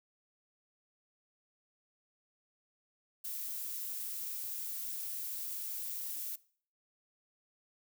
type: noise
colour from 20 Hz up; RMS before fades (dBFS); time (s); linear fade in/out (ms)
violet; -40; 3.24-6.36; 10
effects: noise-tail reverb RT60 0.5 s tail -21 dB re dry